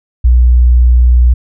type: tone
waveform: sine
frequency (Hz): 60.9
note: B1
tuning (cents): -24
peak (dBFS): -3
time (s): 0.24-1.34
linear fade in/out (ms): 10
effects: none